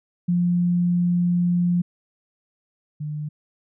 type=tone pair in turn; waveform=sine; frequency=175.6 / 150.1 Hz; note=F3 / D3; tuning=+10 / +38 cents; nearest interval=minor third; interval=272 cents; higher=first; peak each=-17 / -26 dBFS; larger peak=first; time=0.28-1.82 / 3-3.29 s; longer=first; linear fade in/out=10 ms; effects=none